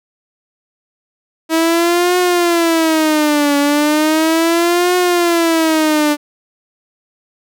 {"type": "tone with vibrato", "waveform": "sawtooth", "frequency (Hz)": 320.9, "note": "E4", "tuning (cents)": -46, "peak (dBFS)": -7, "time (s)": [1.49, 6.17], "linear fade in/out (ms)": 50, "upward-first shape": "triangle", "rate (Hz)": 0.36, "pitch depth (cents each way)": 210, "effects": []}